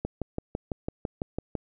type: click train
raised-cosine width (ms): 2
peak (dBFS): -16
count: 10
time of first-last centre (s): 0.05-1.553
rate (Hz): 5.99
effects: none